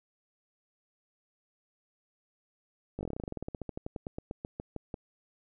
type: slowing click train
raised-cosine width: 2 ms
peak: -23 dBFS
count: 28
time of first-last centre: 2.99-4.942 s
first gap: 19 ms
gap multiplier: 1.09
effects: none